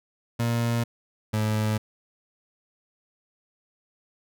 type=tone pair in turn; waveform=30% pulse; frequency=117.4 / 107.8 Hz; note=A#2 / A2; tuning=+13 / -35 cents; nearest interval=minor second; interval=148 cents; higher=first; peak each=-20 dBFS; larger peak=neither; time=0.39-0.84 / 1.33-1.78 s; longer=neither; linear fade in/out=10 ms; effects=none